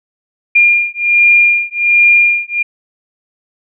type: beating tone pair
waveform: sine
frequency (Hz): 2407 / 2408.3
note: D7 / D7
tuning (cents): +42 / +43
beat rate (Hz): 1.3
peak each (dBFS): -10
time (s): 0.55-2.63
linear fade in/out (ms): 10
effects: none